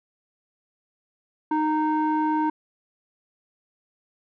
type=tone with low-pass filter; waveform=square; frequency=309.1 Hz; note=D#4; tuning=11 cents flat; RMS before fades=-23 dBFS; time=1.51-2.5 s; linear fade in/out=5 ms; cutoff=1100 Hz; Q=5.4; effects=none